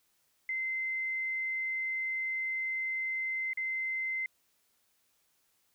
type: tone with dropouts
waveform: sine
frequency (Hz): 2070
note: C7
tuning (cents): -19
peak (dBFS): -31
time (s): 0.49-4.26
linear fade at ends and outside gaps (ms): 2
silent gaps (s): 3.533-3.573
effects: white hiss -73 dBFS RMS until 5.74 s